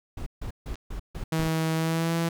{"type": "noise bursts", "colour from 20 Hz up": "brown", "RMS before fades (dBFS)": -33, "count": 6, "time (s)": [0.17, 1.484], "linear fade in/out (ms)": 5, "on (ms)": 94, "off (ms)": 150}
{"type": "clicks", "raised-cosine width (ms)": 0.2, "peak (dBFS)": -28, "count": 2, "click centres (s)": [0.743, 0.756]}
{"type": "tone with pitch glide", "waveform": "sawtooth", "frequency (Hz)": [160.7, 166.75], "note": ["E3", "E3"], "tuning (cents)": [-44, 20], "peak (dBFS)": -20, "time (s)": [1.32, 2.29], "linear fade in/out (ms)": 5, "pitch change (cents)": 64, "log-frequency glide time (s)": [1.75, 2.15]}
{"effects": []}